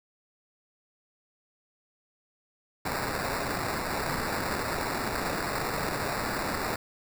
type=noise with sample-and-hold; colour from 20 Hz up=white; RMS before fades=-31 dBFS; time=2.85-6.76 s; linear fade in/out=5 ms; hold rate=3150 Hz; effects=none